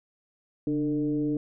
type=tone with frequency modulation; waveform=sine; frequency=297.1 Hz; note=D4; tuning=20 cents sharp; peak=-24 dBFS; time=0.67-1.37 s; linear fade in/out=2 ms; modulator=156 Hz; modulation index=0.68; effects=none